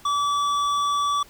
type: tone with hard clipping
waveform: sine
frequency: 1151 Hz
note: D6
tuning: 35 cents flat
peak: -22 dBFS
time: 0.05-1.23 s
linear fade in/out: 5 ms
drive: 11 dB
effects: pink hiss -50 dBFS RMS until 1.29 s